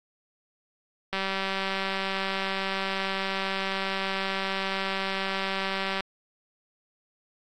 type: click train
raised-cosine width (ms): 0.3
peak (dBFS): -13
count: 942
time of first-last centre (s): 1.13-6.006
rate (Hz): 193
effects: AAC 64 kbps